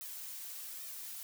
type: noise with flanger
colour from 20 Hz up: blue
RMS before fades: -45 dBFS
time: 0.01-1.23 s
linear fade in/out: 0 ms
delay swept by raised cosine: 1.6 to 4.5 ms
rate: 1.2 Hz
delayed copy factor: +0.7
effects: none